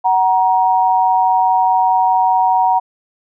sine tone pair together, 748 / 942.4 Hz, F#5 / A#5, +19 / +19 cents, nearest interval major third, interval 400 cents, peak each -13 dBFS, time 0.04-2.8 s, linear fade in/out 20 ms, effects none

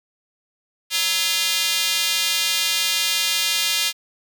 square tone with high-pass filter, 187.1 Hz, F#3, 20 cents sharp, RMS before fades -21 dBFS, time 0.9-3.93 s, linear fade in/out 50 ms, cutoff 3200 Hz, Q 1.5, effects none

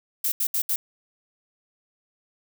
violet noise bursts at uneven times, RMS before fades -24 dBFS, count 4, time 0.24-0.32 / 0.4-0.47 / 0.54-0.62 / 0.69-0.76 s, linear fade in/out 5 ms, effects none

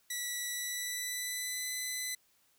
10% pulse tone with pitch glide, 1955 to 2009 Hz, B6 to B6, -18 to +29 cents, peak -26 dBFS, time 0.1-2.15 s, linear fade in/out 5 ms, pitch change +47 cents, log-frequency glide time 0.49-1.71 s, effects white hiss -70 dBFS RMS until 2.58 s

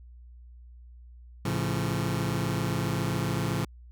sawtooth chord, A augmented, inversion none, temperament just, 110 / 137.5 / 171.88 Hz, A2 / C#3 / E#3, 0 / -14 / -27 cents, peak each -27 dBFS, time 1.45-3.65 s, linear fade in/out 5 ms, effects added 60 Hz sine -46 dBFS peak until 3.91 s

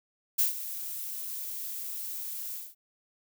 violet noise with ADSR envelope, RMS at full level -23 dBFS, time 0.38-2.75 s, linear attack 14 ms, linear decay 130 ms, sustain -14 dB, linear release 220 ms, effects none

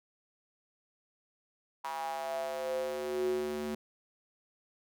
square tone with high-pass filter sweep, 74.3 Hz, D2, 21 cents sharp, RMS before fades -35 dBFS, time 1.84-3.75 s, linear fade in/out 5 ms, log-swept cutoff 940 to 270 Hz, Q 7.4, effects none

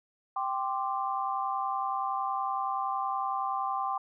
sine chord, G suspended fourth, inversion none, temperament just, 784 / 1045.3 / 1176 Hz, G5 / C6 / D6, 0 / -2 / +2 cents, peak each -32 / -33 / -34 dBFS, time 0.36-3.98 s, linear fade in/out 5 ms, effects none

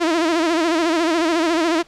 sawtooth tone with vibrato, 329.6 Hz, E4, in tune, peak -12 dBFS, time 0-1.83 s, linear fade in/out 20 ms, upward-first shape sine, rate 14 Hz, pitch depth 100 cents each way, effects pink hiss -50 dBFS RMS until 1.87 s + low-pass 6000 Hz 12 dB/octave

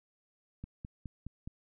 click train, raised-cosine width 5 ms, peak -29 dBFS, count 5, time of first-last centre 0.64-1.475 s, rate 4.79 Hz, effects none

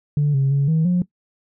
sine tone with pitch steps, 146.4 / 136.3 / 140 / 159.9 / 178.5 Hz, D3 / C#3 / C#3 / D#3 / F3, -5 / -29 / +18 / +48 / +38 cents, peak -13 dBFS, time 0.17-1.02 s, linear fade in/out 2 ms, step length 170 ms, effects noise-tail reverb RT60 0.1 s tail -19 dB re dry + tanh soft clip ceiling -12 dBFS

